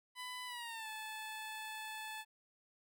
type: tone with pitch glide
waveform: 15% pulse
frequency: 999 to 869.7 Hz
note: B5 to A5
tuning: +20 to -20 cents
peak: -37 dBFS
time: 0.15-2.25 s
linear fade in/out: 50 ms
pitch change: -240 cents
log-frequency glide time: 0.46-0.88 s
effects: none